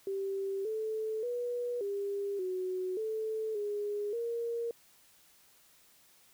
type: tone with pitch steps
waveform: sine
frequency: 390.5 / 437.1 / 485.3 / 401.1 / 369.8 / 438.2 / 413 / 467.3 Hz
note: G4 / A4 / B4 / G4 / F#4 / A4 / G#4 / A#4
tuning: -7 / -11 / -30 / +40 / -1 / -7 / -10 / +4 cents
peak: -32 dBFS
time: 0.07-4.71 s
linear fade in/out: 2 ms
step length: 580 ms
effects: white hiss -63 dBFS RMS until 6.33 s